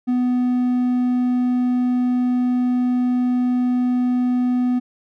triangle tone, 248.5 Hz, B3, 11 cents sharp, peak -14 dBFS, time 0.07-4.8 s, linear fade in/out 20 ms, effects none

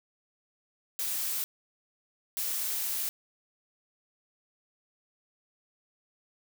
blue noise bursts at uneven times, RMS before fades -32 dBFS, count 2, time 0.99-1.44 / 2.37-3.09 s, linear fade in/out 0 ms, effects none

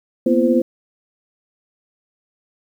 sine tone cluster, 236 / 251.9 / 340 / 516 Hz, A#3 / B3 / F4 / C5, +22 / +34 / -46 / -24 cents, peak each -18 dBFS, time 0.26-0.62 s, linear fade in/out 5 ms, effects 8-bit

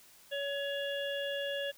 harmonic tone, 562 Hz, C#5, 24 cents sharp, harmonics 1 / 3 / 5 / 6, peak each -35 / -40 / -42 / -43 dBFS, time 0.31-1.72 s, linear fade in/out 20 ms, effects white hiss -59 dBFS RMS until 1.77 s

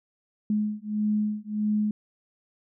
sine beating tone pair, 210.5 / 212.1 Hz, G#3 / G#3, +24 / +37 cents, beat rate 1.6 Hz, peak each -27 dBFS, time 0.5-1.91 s, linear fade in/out 2 ms, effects none

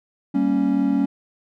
triangle chord, G diminished, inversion none, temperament equal, 196 / 233.1 / 277.2 Hz, G3 / Bb3 / Db4, 0 / 0 / 0 cents, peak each -21 / -22 / -17 dBFS, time 0.34-1.06 s, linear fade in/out 10 ms, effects none

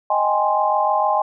sine chord, Ab major seventh, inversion second, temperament equal, 622.3 / 784 / 830.6 / 1046.5 Hz, Eb5 / G5 / Ab5 / C6, 0 / 0 / 0 / 0 cents, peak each -22 / -23 / -19 / -21 dBFS, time 0.1-1.22 s, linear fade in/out 5 ms, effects none

